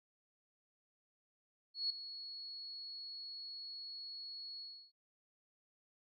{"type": "tone with ADSR envelope", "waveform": "sine", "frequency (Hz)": 4356, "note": "C#8", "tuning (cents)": -31, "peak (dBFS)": -32, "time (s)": [1.74, 4.92], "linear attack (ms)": 160, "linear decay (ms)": 5, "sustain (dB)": -13, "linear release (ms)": 320, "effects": []}